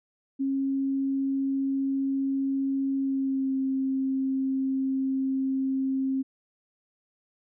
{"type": "tone with pitch glide", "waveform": "sine", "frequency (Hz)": [271.5, 266.5], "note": ["C#4", "C4"], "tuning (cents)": [-36, 32], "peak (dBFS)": -24, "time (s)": [0.39, 6.23], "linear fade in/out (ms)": 20, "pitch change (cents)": -32, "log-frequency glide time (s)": [2.97, 3.55], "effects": []}